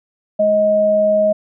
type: tone pair together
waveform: sine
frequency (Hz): 209.5 / 627.8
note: G#3 / D#5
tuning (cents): +15 / +15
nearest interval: octave + perfect fifth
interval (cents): 1900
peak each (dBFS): -23 / -11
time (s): 0.39-1.33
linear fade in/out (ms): 10
effects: none